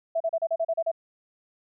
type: tone bursts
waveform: sine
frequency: 659.3 Hz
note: E5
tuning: in tune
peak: -22 dBFS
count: 9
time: 0.15-0.916 s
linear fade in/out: 10 ms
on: 54 ms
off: 35 ms
effects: none